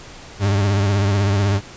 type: tone with vibrato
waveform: 40% pulse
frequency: 100 Hz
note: G2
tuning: 35 cents sharp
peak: -14 dBFS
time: 0.39-1.61 s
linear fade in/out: 50 ms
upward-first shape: triangle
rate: 16 Hz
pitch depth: 75 cents each way
effects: pink hiss -39 dBFS RMS until 1.76 s + resampled to 16000 Hz